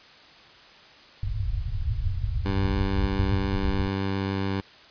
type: low-pass noise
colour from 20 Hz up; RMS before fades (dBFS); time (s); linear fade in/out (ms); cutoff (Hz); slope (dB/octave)
white; -27; 1.23-3.88; 5; 110; 48
type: tone with vibrato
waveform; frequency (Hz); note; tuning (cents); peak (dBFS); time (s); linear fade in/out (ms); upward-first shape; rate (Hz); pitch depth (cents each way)
15% pulse; 97.3; G2; -12; -19; 2.45-4.61; 10; triangle; 7.1; 9
effects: white hiss -50 dBFS RMS until 4.9 s + resampled to 11025 Hz